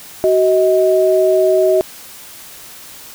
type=tone pair together; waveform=sine; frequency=375.8 / 632 Hz; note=F#4 / D#5; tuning=+27 / +27 cents; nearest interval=major sixth; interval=900 cents; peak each=-12 dBFS; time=0.24-1.81 s; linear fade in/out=0 ms; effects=white hiss -36 dBFS RMS until 3.14 s

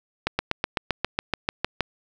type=slowing click train; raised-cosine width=0.3 ms; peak=-6 dBFS; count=12; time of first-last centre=0.27-1.807 s; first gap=120 ms; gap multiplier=1.03; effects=none

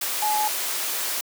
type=tone in noise; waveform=sine; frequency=847 Hz; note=G#5; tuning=34 cents sharp; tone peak=-21 dBFS; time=0.22-0.48 s; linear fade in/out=5 ms; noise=white; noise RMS=-27 dBFS; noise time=0.01-1.21 s; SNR=+3 dB; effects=high-pass 400 Hz 12 dB/octave

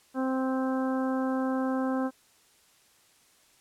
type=harmonic tone; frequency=261.6 Hz; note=C4; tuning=in tune; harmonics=1 / 2 / 3 / 4 / 5 / 6; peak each=-27 / -33 / -37 / -39 / -41 / -43 dBFS; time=0.14-2.11 s; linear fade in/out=50 ms; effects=white hiss -62 dBFS RMS until 3.6 s + low-pass 11000 Hz 12 dB/octave

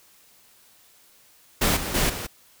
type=noise with level steps; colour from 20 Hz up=pink; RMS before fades=-21 / -30 / -22 / -32 dBFS; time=1.61-2.27 s; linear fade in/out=10 ms; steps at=1.76 / 1.94 / 2.09 s; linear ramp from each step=10 ms; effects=white hiss -56 dBFS RMS until 2.6 s

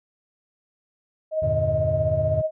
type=tone with tremolo; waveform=sine; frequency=628 Hz; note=D#5; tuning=16 cents sharp; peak=-19 dBFS; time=1.31-2.51 s; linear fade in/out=50 ms; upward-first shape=sine; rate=16 Hz; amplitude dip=45%
type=chord; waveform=triangle; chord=E half-diminished seventh; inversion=none; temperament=equal; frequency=82.41 / 98 / 116.54 / 146.83 Hz; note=E2 / G2 / Bb2 / D3; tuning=0 / 0 / 0 / 0 cents; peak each=-27 dBFS; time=1.42-2.42 s; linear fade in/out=10 ms
effects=none

